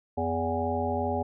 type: harmonic tone with a mistuned harmonic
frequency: 82.41 Hz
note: E2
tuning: in tune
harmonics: 1 / 3 / 5 / 7 / 9 / 10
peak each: -33 / -33 / -33 / -33 / -33 / -33 dBFS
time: 0.17-1.23 s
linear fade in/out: 10 ms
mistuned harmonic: 1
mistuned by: +120 cents
effects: none